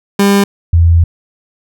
30% pulse / sine tone pair in turn, 200 / 84.09 Hz, G3 / E2, +35 / +35 cents, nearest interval octave + minor third, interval 1500 cents, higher first, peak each -4 dBFS, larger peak neither, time 0.19-0.44 / 0.73-1.04 s, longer second, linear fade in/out 5 ms, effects none

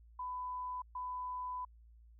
sine tone bursts at uneven times, 1000 Hz, B5, 21 cents sharp, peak -38 dBFS, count 2, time 0.19-0.82 / 0.95-1.65 s, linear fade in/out 5 ms, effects added 57 Hz sine -57 dBFS peak until 2.19 s

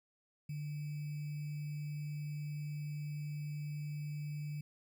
sine tone with sample-and-hold, 148.3 Hz, D3, 17 cents sharp, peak -38 dBFS, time 0.49-4.61 s, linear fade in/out 5 ms, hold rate 2450 Hz, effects none

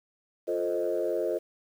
sine chord, F dominant seventh, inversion none, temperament equal, 349.2 / 440 / 523.3 / 622.3 Hz, F4 / A4 / C5 / Eb5, 0 / 0 / 0 / 0 cents, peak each -31 dBFS, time 0.47-1.39 s, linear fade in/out 20 ms, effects tanh soft clip ceiling -18 dBFS + 9-bit

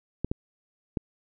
clicks, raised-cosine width 3 ms, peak -14 dBFS, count 3, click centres 0.246 / 0.315 / 0.972 s, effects none

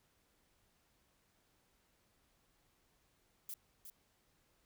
violet noise with echo, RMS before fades -45 dBFS, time 3.49-3.54 s, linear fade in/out 2 ms, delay 360 ms, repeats 1, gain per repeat -7 dB, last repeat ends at 3.9 s, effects pink hiss -75 dBFS RMS until 4.65 s

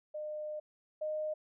sine tone pair in turn, 607 / 615.1 Hz, D#5 / D#5, -43 / -20 cents, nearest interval unison, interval 23 cents, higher second, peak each -37 / -33 dBFS, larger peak second, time 0.14-0.6 / 1.01-1.34 s, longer first, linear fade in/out 10 ms, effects none

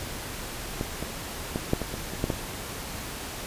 clicks, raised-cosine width 2 ms, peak -15 / -19 / -14 / -8 / -17 / -19 / -21 / -11 / -13 dBFS, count 9, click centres 0.811 / 1.026 / 1.559 / 1.734 / 1.817 / 1.94 / 2.136 / 2.241 / 2.302 s, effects pink hiss -36 dBFS RMS until 3.46 s + resampled to 32000 Hz

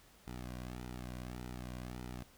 sawtooth tone with flanger, 61.74 Hz, B1, in tune, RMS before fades -45 dBFS, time 0.27-2.23 s, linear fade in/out 0 ms, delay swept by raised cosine 1.8 to 2.31 ms, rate 1.7 Hz, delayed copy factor -0.75, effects pink hiss -63 dBFS RMS until 2.37 s

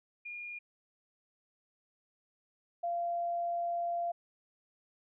sine tone pair in turn, 2423 / 689.6 Hz, D#7 / F5, -47 / -22 cents, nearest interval octave + minor seventh, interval 2175 cents, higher first, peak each -40 / -31 dBFS, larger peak second, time 0.25-0.59 / 2.83-4.12 s, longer second, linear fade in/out 10 ms, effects none

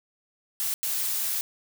blue noise bursts at uneven times, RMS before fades -28 dBFS, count 2, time 0.6-0.74 / 0.83-1.41 s, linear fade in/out 0 ms, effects none

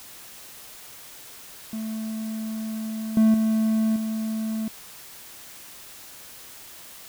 triangle tone with level steps, 220 Hz, A3, in tune, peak -26 / -12 / -17 / -23 dBFS, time 1.73-4.68 s, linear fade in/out 2 ms, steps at 3.17 / 3.34 / 3.96 s, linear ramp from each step 2 ms, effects white hiss -44 dBFS RMS until 7.08 s

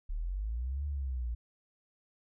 sine linear two-way sweep, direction up then down, 34.65 to 73.42 to 56.5 Hz, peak -32 dBFS, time 0.09-1.35 s, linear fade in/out 10 ms, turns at 0.86 s, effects none

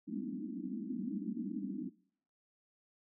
pink band-pass noise, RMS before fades -40 dBFS, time 0.07-1.9 s, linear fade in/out 20 ms, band 190 to 320 Hz, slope 96 dB/octave, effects noise-tail reverb RT60 0.6 s tail -21 dB re dry

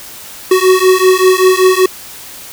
square beating tone pair, 370 / 375.2 Hz, F#4 / F#4, 0 / +24 cents, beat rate 5.2 Hz, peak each -10 dBFS, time 0.51-1.86 s, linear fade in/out 5 ms, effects white hiss -31 dBFS RMS until 2.52 s

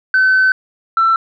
sine tone pair in turn, 1524 / 1338.7 Hz, G6 / E6, -49 / +26 cents, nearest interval major second, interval 225 cents, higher first, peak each -7 / -8 dBFS, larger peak first, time 0.14-0.52 / 0.97-1.16 s, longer first, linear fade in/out 2 ms, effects tanh soft clip ceiling -6 dBFS

